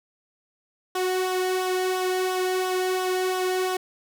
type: tone with flanger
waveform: sawtooth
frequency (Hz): 370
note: F#4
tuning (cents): 0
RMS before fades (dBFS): -25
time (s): 0.95-3.77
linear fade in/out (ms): 5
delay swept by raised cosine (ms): 0.43 to 1.93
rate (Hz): 2.9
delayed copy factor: -0.55
effects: none